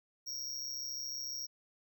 square tone with amplitude modulation, 5600 Hz, F8, 4 cents sharp, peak -35 dBFS, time 0.26-1.47 s, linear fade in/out 20 ms, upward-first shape sine, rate 134 Hz, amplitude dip 85%, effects none

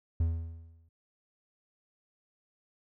triangle tone with exponential decay, 82.41 Hz, E2, in tune, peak -21 dBFS, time 0.2-0.89 s, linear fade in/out 5 ms, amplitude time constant 150 ms, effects none

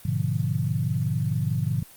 sine chord, G# diminished seventh, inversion none, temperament equal with one note detuned, 103.83 / 123.47 / 148.8 / 174.61 Hz, G#2 / B2 / D3 / F3, 0 / 0 / +23 / 0 cents, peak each -28 / -27 / -27 / -31 dBFS, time 0.05-1.83 s, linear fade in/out 5 ms, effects white hiss -49 dBFS RMS until 1.96 s + Opus 32 kbps

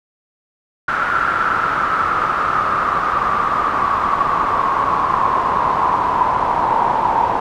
brown noise with band-pass filter sweep, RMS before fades -17 dBFS, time 0.88-7.4 s, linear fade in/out 5 ms, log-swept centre 1400 to 920 Hz, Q 8.7, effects none

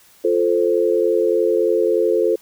sine chord, F major, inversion none, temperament equal, 349.2 / 440 / 523.3 Hz, F4 / A4 / C5, 0 / 0 / 0 cents, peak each -19 / -17 / -20 dBFS, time 0.24-2.36 s, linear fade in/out 10 ms, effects white hiss -51 dBFS RMS until 2.41 s

